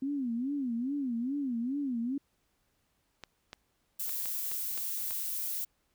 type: tone with vibrato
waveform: sine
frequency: 257.9 Hz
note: C4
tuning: 25 cents flat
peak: -30 dBFS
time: 0.02-2.18 s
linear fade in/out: 5 ms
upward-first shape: sine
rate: 2.4 Hz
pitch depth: 200 cents each way
type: clicks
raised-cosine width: 0.2 ms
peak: -25 dBFS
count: 7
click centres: 3.237 / 3.531 / 4.093 / 4.257 / 4.516 / 4.777 / 5.108 s
type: noise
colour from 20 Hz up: violet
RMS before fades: -35 dBFS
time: 3.99-5.65 s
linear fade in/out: 10 ms
effects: pink hiss -75 dBFS RMS until 5.94 s